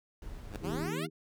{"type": "noise", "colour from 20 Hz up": "brown", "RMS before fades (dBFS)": -44, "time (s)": [0.22, 0.89], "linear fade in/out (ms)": 2}
{"type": "tone with exponential growth", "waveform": "10% pulse", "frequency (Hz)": 103.2, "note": "G#2", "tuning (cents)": -10, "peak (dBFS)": -28, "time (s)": [0.47, 0.56], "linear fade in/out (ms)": 0, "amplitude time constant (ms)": 19}
{"type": "harmonic tone", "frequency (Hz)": 80, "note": "D#2", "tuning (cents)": 49, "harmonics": [2, 3, 4, 5], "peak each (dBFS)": [-37, -42, -39, -39], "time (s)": [0.61, 1.1], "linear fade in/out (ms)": 50}
{"type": "exponential sweep", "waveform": "10% pulse", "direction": "up", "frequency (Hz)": [164.81, 740], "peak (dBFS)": -30, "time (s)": [0.63, 1.07], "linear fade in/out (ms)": 20}
{"effects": []}